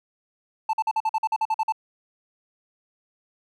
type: tone bursts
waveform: triangle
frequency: 880 Hz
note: A5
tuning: in tune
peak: -18 dBFS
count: 12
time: 0.69-1.723 s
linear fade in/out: 5 ms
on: 43 ms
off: 47 ms
effects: none